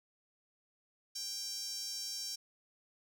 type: tone with high-pass filter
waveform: sawtooth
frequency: 788 Hz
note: G5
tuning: 9 cents sharp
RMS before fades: -41 dBFS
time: 1.15-2.36 s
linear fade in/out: 10 ms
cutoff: 5500 Hz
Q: 6.3
effects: none